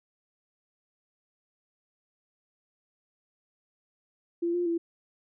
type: tone with pitch steps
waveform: sine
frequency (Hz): 341.7 / 351.3 / 336.8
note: F4 / F4 / E4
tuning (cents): -38 / +10 / +37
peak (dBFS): -25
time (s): 4.42-4.78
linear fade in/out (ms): 10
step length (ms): 120
effects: none